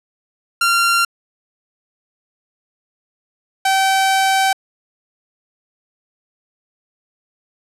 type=tone pair in turn; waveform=sawtooth; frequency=1380 / 770.9 Hz; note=F6 / G5; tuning=-21 / -29 cents; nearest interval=minor seventh; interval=1008 cents; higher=first; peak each=-9 dBFS; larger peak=neither; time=0.61-1.05 / 3.65-4.53 s; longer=second; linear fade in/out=5 ms; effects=low-pass 12000 Hz 12 dB/octave